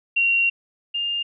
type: tone pair in turn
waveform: sine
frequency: 2752 / 2810 Hz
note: F7 / F7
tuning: -26 / +10 cents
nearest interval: unison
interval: 36 cents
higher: second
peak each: -16 / -22 dBFS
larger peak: first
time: 0.16-0.5 / 0.94-1.23 s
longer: first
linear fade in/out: 10 ms
effects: none